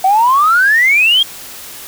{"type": "exponential sweep", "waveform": "sine", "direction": "up", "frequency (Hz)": [739, 3289], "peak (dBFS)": -6, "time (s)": [0.04, 1.23], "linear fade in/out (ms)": 5, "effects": ["tanh soft clip ceiling -2 dBFS", "white hiss -31 dBFS RMS until 1.87 s"]}